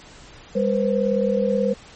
sine tone cluster, 200.8 / 483.4 / 522 Hz, G3 / B4 / C5, +42 / -37 / -4 cents, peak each -22 dBFS, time 0.55-1.74 s, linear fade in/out 10 ms, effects pink hiss -45 dBFS RMS until 1.95 s + MP3 32 kbps

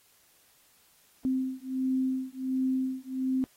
sine beating tone pair, 260 / 261.4 Hz, C4 / C4, -11 / -1 cents, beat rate 1.4 Hz, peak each -30 dBFS, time 1.25-3.44 s, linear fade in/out 0 ms, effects white hiss -63 dBFS RMS until 3.56 s + AAC 48 kbps

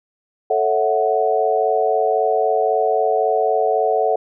sine chord, F# minor seventh, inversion first, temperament equal with one note detuned, 440 / 554.4 / 656.2 / 740 Hz, A4 / C#5 / E5 / F#5, 0 / 0 / -8 / 0 cents, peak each -19 / -23 / -21 / -19 dBFS, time 0.5-4.16 s, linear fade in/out 5 ms, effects none

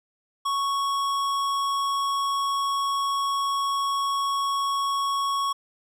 sine tone with tanh clipping, 1108.7 Hz, C#6, in tune, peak -25 dBFS, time 0.45-5.53 s, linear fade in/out 10 ms, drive 17 dB, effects none

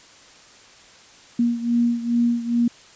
sine beating tone pair, 236.3 / 238.7 Hz, A#3 / A#3, +24 / +41 cents, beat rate 2.4 Hz, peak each -19 / -23 dBFS, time 1.39-2.68 s, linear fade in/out 5 ms, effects white hiss -48 dBFS RMS until 2.95 s + resampled to 16000 Hz

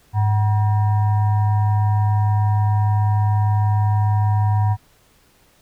sine tone with frequency modulation, 103.3 Hz, G#2, 9 cents flat, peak -14 dBFS, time 0.13-4.77 s, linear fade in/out 50 ms, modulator 855 Hz, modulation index 0.42, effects pink hiss -56 dBFS RMS until 5.61 s

